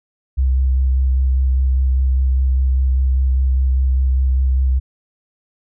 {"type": "tone with vibrato", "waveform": "sine", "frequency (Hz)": 65.2, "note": "C2", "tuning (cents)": -5, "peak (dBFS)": -12, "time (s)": [0.37, 4.8], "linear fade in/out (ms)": 20, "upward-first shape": "square", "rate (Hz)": 5, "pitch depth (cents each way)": 14, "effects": []}